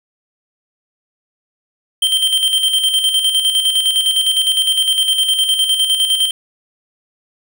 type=tone with tremolo; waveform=square; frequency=3136 Hz; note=G7; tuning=in tune; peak=-11 dBFS; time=2.02-6.31 s; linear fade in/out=5 ms; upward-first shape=square; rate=9.8 Hz; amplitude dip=50%; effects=none